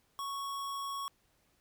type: tone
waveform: square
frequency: 1108.7 Hz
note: C#6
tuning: in tune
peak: -37 dBFS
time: 0.19-1.08 s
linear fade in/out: 0 ms
effects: pink hiss -72 dBFS RMS until 1.6 s